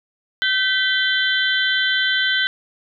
sine tone cluster, 1537 / 1983 / 3103 / 3464 / 3978 Hz, G6 / B6 / G7 / A7 / B7, -35 / +7 / -18 / -28 / +12 cents, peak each -19 / -25 / -22 / -27 / -27 dBFS, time 0.42-2.47 s, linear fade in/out 0 ms, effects none

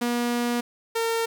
sawtooth tone pair in turn, 240 / 456.7 Hz, B3 / A#4, -49 / -36 cents, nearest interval major seventh, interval 1113 cents, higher second, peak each -19 / -19 dBFS, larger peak neither, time 0.01-0.61 / 0.95-1.26 s, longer first, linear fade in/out 10 ms, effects 9-bit

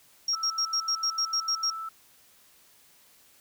sine tone bursts, 5588 Hz, F8, in tune, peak -23 dBFS, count 10, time 0.28-1.702 s, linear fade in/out 5 ms, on 72 ms, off 78 ms
sine tone, 1318.5 Hz, E6, in tune, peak -33 dBFS, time 0.33-1.89 s, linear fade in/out 5 ms
effects tanh soft clip ceiling -17 dBFS + white hiss -59 dBFS RMS until 3.4 s

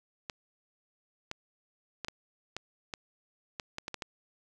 clicks, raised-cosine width 0.2 ms, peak -19 dBFS, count 11, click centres 0.298 / 1.314 / 2.047 / 2.084 / 2.566 / 2.938 / 3.598 / 3.784 / 3.881 / 3.943 / 4.022 s, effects none

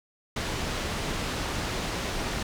pink low-pass noise, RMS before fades -31 dBFS, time 0.36-2.43 s, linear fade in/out 5 ms, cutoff 6200 Hz, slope 12 dB/octave, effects none

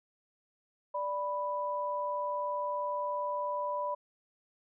sine tone pair together, 587.3 / 987.7 Hz, D5 / B5, 0 / 0 cents, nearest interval major sixth, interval 900 cents, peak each -35 / -33 dBFS, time 0.94-3.95 s, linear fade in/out 10 ms, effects none

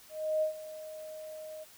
sine tone with ADSR envelope, 622.3 Hz, D#5, in tune, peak -25 dBFS, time 0.09-1.65 s, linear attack 330 ms, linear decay 110 ms, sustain -16 dB, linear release 24 ms, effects white hiss -56 dBFS RMS until 1.77 s

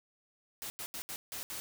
white noise bursts at uneven times, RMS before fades -41 dBFS, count 6, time 0.62-0.7 / 0.79-0.86 / 0.94-1.02 / 1.09-1.16 / 1.32-1.43 / 1.5-1.6 s, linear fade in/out 0 ms, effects none

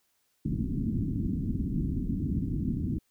white low-pass noise, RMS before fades -30 dBFS, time 0.45-2.99 s, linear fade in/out 5 ms, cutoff 290 Hz, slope 48 dB/octave, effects white hiss -73 dBFS RMS until 3.1 s

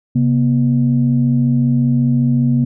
sine tone pair together, 134.7 / 240 Hz, C#3 / B3, -49 / -49 cents, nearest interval minor seventh, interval 1000 cents, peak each -13 dBFS, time 0.15-2.65 s, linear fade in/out 10 ms, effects tanh soft clip ceiling -4 dBFS

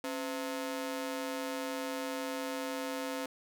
sawtooth ring-modulated tone, 392 Hz, G4, in tune, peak -28 dBFS, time 0.04-3.26 s, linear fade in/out 2 ms, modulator 119 Hz, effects none

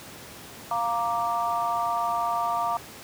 sine chord, Bb major, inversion second, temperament equal, 698.5 / 932.3 / 1174.7 Hz, F5 / Bb5 / D6, 0 / 0 / 0 cents, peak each -28 dBFS, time 0.71-2.77 s, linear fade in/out 2 ms, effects pink hiss -43 dBFS RMS until 3.03 s + high-pass 100 Hz 12 dB/octave

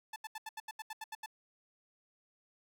sawtooth tone bursts, 875 Hz, A5, 10 cents flat, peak -37 dBFS, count 11, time 0.13-1.261 s, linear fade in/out 5 ms, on 31 ms, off 79 ms, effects none

